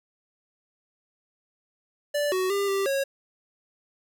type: tone with pitch steps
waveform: square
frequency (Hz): 584 / 372.5 / 399.7 / 392.4 / 548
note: D5 / F#4 / G4 / G4 / C#5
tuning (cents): -10 / +12 / +34 / +2 / -20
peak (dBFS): -24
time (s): 2.14-3.04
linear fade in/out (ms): 10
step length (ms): 180
effects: none